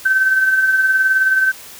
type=tone with tremolo; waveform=sine; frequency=1541 Hz; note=G6; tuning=30 cents flat; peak=-9 dBFS; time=0.05-1.52 s; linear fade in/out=10 ms; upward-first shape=triangle; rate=19 Hz; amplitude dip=50%; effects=white hiss -37 dBFS RMS until 1.79 s